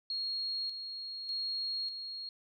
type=tone with tremolo; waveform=sine; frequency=4283 Hz; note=C8; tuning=40 cents sharp; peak=-33 dBFS; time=0.1-2.29 s; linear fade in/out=2 ms; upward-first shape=square; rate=0.84 Hz; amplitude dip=50%; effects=none